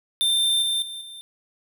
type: tone with level steps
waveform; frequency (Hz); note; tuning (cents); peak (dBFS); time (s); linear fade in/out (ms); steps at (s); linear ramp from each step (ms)
square; 3586; A7; +32; -19 / -22 / -33 / -38; 0.21-1.21; 0; 0.62 / 0.82 / 1.01; 2
effects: none